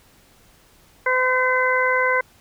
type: harmonic tone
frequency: 510 Hz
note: C5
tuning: 44 cents flat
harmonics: 1 / 2 / 3 / 4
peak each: -22 / -22 / -22 / -22 dBFS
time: 1.06-2.21 s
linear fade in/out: 5 ms
effects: pink hiss -54 dBFS RMS until 2.4 s